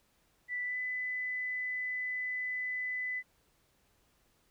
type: tone with pitch glide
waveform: sine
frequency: 1975.5 to 2003 Hz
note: B6 to B6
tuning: 0 to +24 cents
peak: -33 dBFS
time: 0.48-3.23 s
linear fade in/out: 50 ms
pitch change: +24 cents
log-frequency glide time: 0.64-0.78 s
effects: pink hiss -71 dBFS RMS until 4.5 s